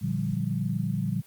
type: chord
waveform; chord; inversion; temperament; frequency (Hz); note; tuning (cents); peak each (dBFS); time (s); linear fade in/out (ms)
sine; G minor seventh; first; equal; 116.54 / 146.83 / 174.61 / 196; Bb2 / D3 / F3 / G3; 0 / 0 / 0 / 0; -31; 0.01-1.22; 20
effects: white hiss -56 dBFS RMS until 1.26 s + Opus 48 kbps